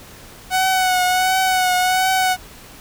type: tone with vibrato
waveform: sawtooth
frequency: 742 Hz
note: F#5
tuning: 5 cents sharp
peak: -11 dBFS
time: 0.5-2.37 s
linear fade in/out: 50 ms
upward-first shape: triangle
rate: 1.4 Hz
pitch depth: 39 cents each way
effects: pink hiss -41 dBFS RMS until 2.8 s